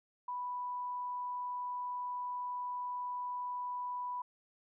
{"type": "tone", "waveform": "sine", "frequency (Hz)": 987.8, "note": "B5", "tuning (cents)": 0, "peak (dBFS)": -36, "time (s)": [0.28, 4.22], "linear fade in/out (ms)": 5, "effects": []}